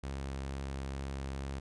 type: tone with vibrato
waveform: sawtooth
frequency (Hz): 67.9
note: C#2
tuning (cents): -35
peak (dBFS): -33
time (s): 0.03-1.6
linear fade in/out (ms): 10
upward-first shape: triangle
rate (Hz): 2.2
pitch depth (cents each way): 11
effects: resampled to 22050 Hz